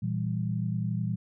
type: chord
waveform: sine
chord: E diminished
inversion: second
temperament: equal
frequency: 116.54 / 164.81 / 196 Hz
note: Bb2 / E3 / G3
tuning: 0 / 0 / 0 cents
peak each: -30 / -32 / -33 dBFS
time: 0.02-1.16 s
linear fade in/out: 10 ms
effects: none